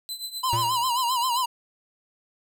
sawtooth tone with tremolo, 4034 Hz, B7, 36 cents sharp, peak -26 dBFS, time 0.09-1.45 s, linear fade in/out 0 ms, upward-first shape triangle, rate 8 Hz, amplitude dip 85%
square tone with vibrato, 987.8 Hz, B5, in tune, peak -23 dBFS, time 0.43-1.46 s, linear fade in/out 10 ms, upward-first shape sine, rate 7.5 Hz, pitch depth 100 cents each way
square tone with exponential decay, 116.2 Hz, A#2, 5 cents flat, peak -25 dBFS, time 0.53-0.96 s, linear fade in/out 0 ms, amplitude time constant 92 ms
effects none

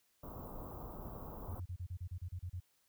pink band-stop noise, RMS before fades -47 dBFS, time 0.23-1.6 s, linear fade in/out 5 ms, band 1200 to 15000 Hz, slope 48 dB/octave
sine tone bursts, 89.4 Hz, F2, 41 cents sharp, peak -39 dBFS, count 11, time 1.48-2.602 s, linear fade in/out 10 ms, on 72 ms, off 33 ms
effects white hiss -75 dBFS RMS until 2.88 s

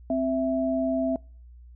sine tone pair together, 261.6 / 658.6 Hz, C4 / E5, 0 / -2 cents, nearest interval octave + major third, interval 1598 cents, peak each -25 dBFS, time 0.1-1.16 s, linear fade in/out 2 ms, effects noise-tail reverb RT60 0.4 s tail -26 dB re dry + added 60 Hz sine -45 dBFS peak until 1.75 s

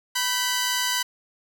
10% pulse tone pair together, 987 / 1532.3 Hz, B5 / G6, -1 / -40 cents, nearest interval minor sixth, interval 761 cents, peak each -16 / -18 dBFS, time 0.15-1.03 s, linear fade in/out 10 ms, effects none

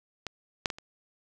clicks, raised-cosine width 0.2 ms, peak -17 / -8 / -16 / -27 dBFS, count 4, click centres 0.267 / 0.658 / 0.702 / 0.785 s, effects none

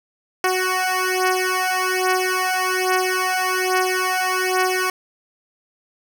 10% pulse beating tone pair, 370 / 371.2 Hz, F#4 / F#4, 0 / +6 cents, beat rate 1.2 Hz, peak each -13 dBFS, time 0.44-4.9 s, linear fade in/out 2 ms, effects none

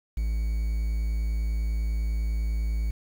triangle tone with quantisation, 55 Hz, A1, in tune, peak -22 dBFS, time 0.17-2.91 s, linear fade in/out 5 ms, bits 8, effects none

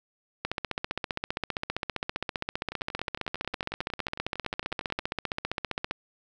two click trains, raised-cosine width 0.3 ms, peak -13 / -21 dBFS, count 84 / 26, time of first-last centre 0.45-5.911 / 2.72-4.993 s, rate 15.2 / 11 Hz, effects none

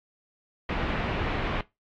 pink low-pass noise, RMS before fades -29 dBFS, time 0.69-1.61 s, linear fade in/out 2 ms, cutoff 2900 Hz, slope 24 dB/octave, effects noise-tail reverb RT60 0.2 s tail -19 dB re dry + AAC 64 kbps

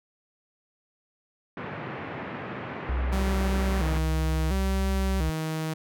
pink band-pass noise, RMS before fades -36 dBFS, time 1.57-3.98 s, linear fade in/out 2 ms, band 110 to 2300 Hz, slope 24 dB/octave
sine tone with pitch glide, 63.3 to 65 Hz, B1 to C2, +43 to -11 cents, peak -24 dBFS, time 2.89-5.3 s, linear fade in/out 5 ms, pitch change +46 cents, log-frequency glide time 3.07-4.48 s
sawtooth tone with vibrato, 174.61 Hz, F3, in tune, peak -24 dBFS, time 3.12-5.74 s, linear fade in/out 10 ms, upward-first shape square, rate 0.72 Hz, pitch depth 170 cents each way
effects none

